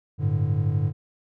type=chord; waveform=triangle; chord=G suspended second; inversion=none; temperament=equal; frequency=98 / 110 / 146.83 Hz; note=G2 / A2 / D3; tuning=0 / 0 / 0 cents; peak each=-23 / -23 / -23 dBFS; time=0.18-0.93 s; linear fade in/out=50 ms; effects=none